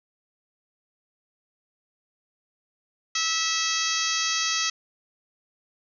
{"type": "harmonic tone with a mistuned harmonic", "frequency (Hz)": 651, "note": "E5", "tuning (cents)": -22, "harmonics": [2, 3, 4, 5, 6, 7, 8, 9, 10], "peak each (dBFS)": [-32, -32, -32, -32, -32, -32, -32, -32, -32], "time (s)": [3.15, 4.7], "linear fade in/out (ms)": 5, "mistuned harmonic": 10, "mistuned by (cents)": -22, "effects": []}